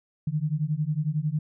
sine beating tone pair, 146.83 / 157.83 Hz, D3 / D#3, 0 / +25 cents, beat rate 11 Hz, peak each -27 dBFS, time 0.27-1.39 s, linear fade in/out 5 ms, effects none

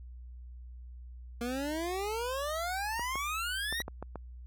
25% pulse exponential sweep, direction up, 233.1 to 1942 Hz, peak -29 dBFS, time 1.41-3.82 s, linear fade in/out 2 ms
clicks, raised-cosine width 1 ms, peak -25 dBFS, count 7, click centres 2.995 / 3.156 / 3.726 / 3.803 / 3.881 / 4.026 / 4.157 s
effects added 61 Hz sine -44 dBFS peak until 4.46 s

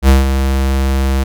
square tone with ADSR envelope, 67 Hz, C2, 42 cents sharp, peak -4 dBFS, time 0.02-1.24 s, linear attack 66 ms, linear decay 160 ms, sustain -8 dB, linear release 11 ms, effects none

